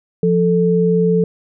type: tone pair together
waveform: sine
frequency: 174.61 / 440 Hz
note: F3 / A4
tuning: 0 / 0 cents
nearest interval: octave + major third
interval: 1600 cents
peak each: -14 dBFS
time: 0.23-1.24 s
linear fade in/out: 2 ms
effects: none